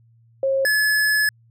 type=tone pair in turn; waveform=sine / square; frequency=539 / 1711.2 Hz; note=C#5 / A6; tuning=-49 / -49 cents; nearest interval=octave + minor sixth; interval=2000 cents; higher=second; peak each=-17 dBFS; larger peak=neither; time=0.43-0.65 / 0.65-1.29 s; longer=second; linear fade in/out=2 ms; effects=added 115 Hz sine -52 dBFS peak until 1.5 s